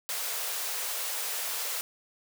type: high-pass noise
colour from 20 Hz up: white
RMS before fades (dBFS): -33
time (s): 0.09-1.81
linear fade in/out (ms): 0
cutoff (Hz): 420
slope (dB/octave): 96
effects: none